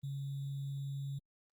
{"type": "tone with sample-and-hold", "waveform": "sine", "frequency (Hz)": 138.59, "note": "C#3", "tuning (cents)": 0, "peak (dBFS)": -37, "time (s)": [0.03, 1.19], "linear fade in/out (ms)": 10, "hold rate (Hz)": 3675, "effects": ["Opus 32 kbps"]}